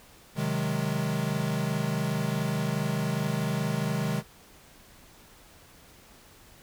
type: chord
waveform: square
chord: Ab dominant seventh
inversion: first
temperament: equal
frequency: 130.81 / 155.56 / 185 / 207.7 Hz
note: C3 / Eb3 / Gb3 / Ab3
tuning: 0 / 0 / 0 / 0 cents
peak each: -33 / -31 / -36 / -33 dBFS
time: 0.35-4.23 s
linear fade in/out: 50 ms
effects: pink hiss -54 dBFS RMS until 6.62 s